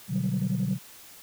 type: chord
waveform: sine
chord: G major seventh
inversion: first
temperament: equal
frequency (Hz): 123.47 / 146.83 / 185 / 196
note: B2 / D3 / F#3 / G3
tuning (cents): 0 / 0 / 0 / 0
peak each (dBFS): -30 / -30 / -27 / -30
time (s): 0.08-0.79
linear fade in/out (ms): 50
effects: tanh soft clip ceiling -19 dBFS + white hiss -49 dBFS RMS until 1.22 s